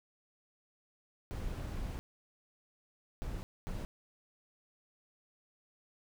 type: noise bursts at uneven times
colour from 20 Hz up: brown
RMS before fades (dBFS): -39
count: 3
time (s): 1.31-1.99 / 3.22-3.43 / 3.67-3.85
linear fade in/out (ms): 0
effects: none